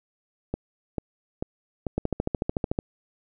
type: two click trains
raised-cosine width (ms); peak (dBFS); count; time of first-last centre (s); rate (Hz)
2; -14 / -11; 4 / 12; 0.54-1.867 / 1.98-2.789; 2.26 / 13.6
effects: none